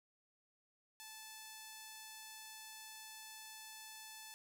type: tone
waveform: 5% pulse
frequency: 874 Hz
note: A5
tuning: 12 cents flat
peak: -39 dBFS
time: 1-4.34 s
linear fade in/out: 0 ms
effects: 11-bit